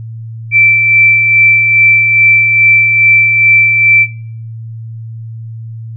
sine tone with tremolo, 2335 Hz, D7, 11 cents flat, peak -3 dBFS, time 0.51-4.07 s, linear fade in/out 50 ms, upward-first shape sine, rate 2.4 Hz, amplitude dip 40%, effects noise-tail reverb RT60 0.6 s tail -23 dB re dry + added 113 Hz sine -22 dBFS peak until 5.96 s

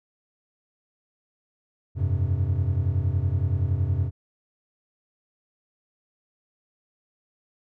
triangle chord, F suspended second, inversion none, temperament equal, 87.31 / 98 / 130.81 Hz, F2 / G2 / C3, 0 / 0 / 0 cents, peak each -23 / -23 / -26 dBFS, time 1.95-4.11 s, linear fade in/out 50 ms, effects none

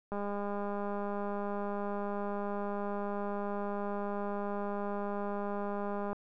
click train, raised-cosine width 1 ms, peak -24 dBFS, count 1221, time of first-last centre 0.12-6.13 s, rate 203 Hz, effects none

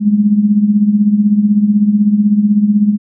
sine tone with tremolo, 207.7 Hz, G#3, in tune, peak -4 dBFS, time 0-2.98 s, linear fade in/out 50 ms, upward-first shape triangle, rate 16 Hz, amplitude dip 75%, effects none

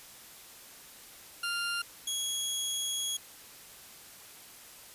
20% pulse tone pair in turn, 1396.9 / 3322 Hz, F6 / G#7, 0 / 0 cents, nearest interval octave + minor third, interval 1500 cents, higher second, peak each -26 dBFS, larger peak neither, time 1.43-1.82 / 2.07-3.17 s, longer second, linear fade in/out 5 ms, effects white hiss -51 dBFS RMS until 4.94 s + resampled to 32000 Hz

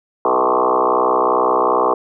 sine tone with frequency modulation, 763 Hz, G5, 47 cents flat, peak -12 dBFS, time 0.25-1.94 s, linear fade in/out 2 ms, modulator 62.6 Hz, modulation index 6.5, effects none

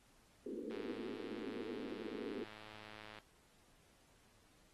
white band-pass noise, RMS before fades -45 dBFS, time 0.46-2.44 s, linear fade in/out 2 ms, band 210 to 480 Hz, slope 96 dB/octave
click train, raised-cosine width 0.3 ms, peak -38 dBFS, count 266, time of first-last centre 0.71-3.187 s, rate 107 Hz
effects pink hiss -70 dBFS RMS until 4.73 s + AAC 32 kbps

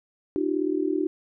sine tone cluster, 304.5 / 343 / 381.4 Hz, D#4 / F4 / G4, -37 / -31 / -47 cents, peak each -26 / -28 / -27 dBFS, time 0.36-1.07 s, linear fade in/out 0 ms, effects none

